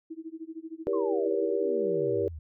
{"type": "tone with tremolo", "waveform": "sine", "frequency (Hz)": 323.1, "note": "E4", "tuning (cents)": -35, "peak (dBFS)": -34, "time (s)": [0.1, 1.53], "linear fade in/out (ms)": 10, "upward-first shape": "sine", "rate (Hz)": 13, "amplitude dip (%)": 95}
{"type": "chord", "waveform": "sine", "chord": "E diminished seventh", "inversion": "none", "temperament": "just", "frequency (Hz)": [329.6, 395.6, 474.7, 569.6], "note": ["E4", "G4", "Bb4", "Db5"], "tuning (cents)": [0, 16, 31, 47], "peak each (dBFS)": [-34, -28, -29, -34], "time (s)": [0.87, 2.28], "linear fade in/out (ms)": 0}
{"type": "exponential sweep", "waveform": "sine", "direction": "down", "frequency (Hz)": [1116, 73.42], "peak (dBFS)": -37, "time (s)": [0.93, 2.39], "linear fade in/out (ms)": 5}
{"effects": []}